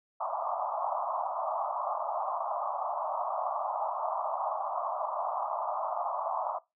pink band-pass noise, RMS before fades -33 dBFS, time 0.2-6.59 s, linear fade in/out 10 ms, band 610 to 1200 Hz, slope 96 dB/octave, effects noise-tail reverb RT60 0.2 s tail -20 dB re dry

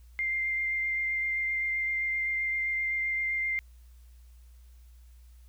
sine tone with vibrato, 2099 Hz, C7, 5 cents sharp, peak -27 dBFS, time 0.19-3.59 s, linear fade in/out 0 ms, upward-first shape sine, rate 7.7 Hz, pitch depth 10 cents each way, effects added 60 Hz sine -50 dBFS peak until 5.48 s + white hiss -68 dBFS RMS until 5.48 s

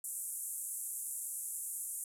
white band-pass noise, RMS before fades -41 dBFS, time 0.04-2.04 s, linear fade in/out 2 ms, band 7700 to 12000 Hz, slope 48 dB/octave, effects none

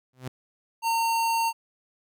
sawtooth tone with exponential growth, 128.2 Hz, C3, 35 cents flat, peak -25 dBFS, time 0.13-0.28 s, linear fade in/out 5 ms, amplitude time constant 31 ms
square tone, 914 Hz, A#5, 34 cents flat, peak -23 dBFS, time 0.82-1.53 s, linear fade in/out 50 ms
effects none

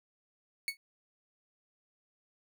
30% pulse tone with exponential decay, 2217 Hz, C#7, in tune, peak -25 dBFS, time 0.68-0.77 s, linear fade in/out 1 ms, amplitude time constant 19 ms, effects none

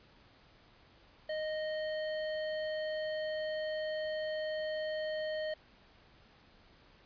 square tone, 620 Hz, D#5, 6 cents flat, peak -35 dBFS, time 1.29-5.54 s, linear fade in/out 5 ms, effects pink hiss -62 dBFS RMS until 7.05 s + resampled to 11025 Hz

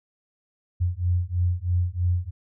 sine beating tone pair, 87.31 / 90.41 Hz, F2 / F#2, 0 / -40 cents, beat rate 3.1 Hz, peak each -24 dBFS, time 0.8-2.31 s, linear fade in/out 20 ms, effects none

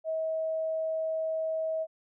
sine tone, 640 Hz, D#5, 49 cents sharp, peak -28 dBFS, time 0.04-1.87 s, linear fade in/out 50 ms, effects none

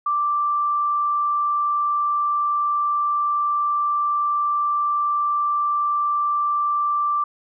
sine tone, 1174.7 Hz, D6, in tune, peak -18 dBFS, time 0.06-7.24 s, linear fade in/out 5 ms, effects none

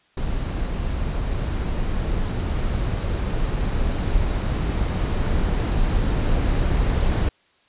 brown noise with level ramp, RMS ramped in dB -25 to -19 dBFS, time 0.17-7.29 s, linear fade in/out 5 ms, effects white hiss -60 dBFS RMS until 7.68 s + resampled to 8000 Hz

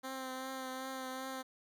10% pulse tone with vibrato, 261.6 Hz, C4, in tune, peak -32 dBFS, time 0.03-1.43 s, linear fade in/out 20 ms, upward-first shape triangle, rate 2.6 Hz, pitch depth 24 cents each way, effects none

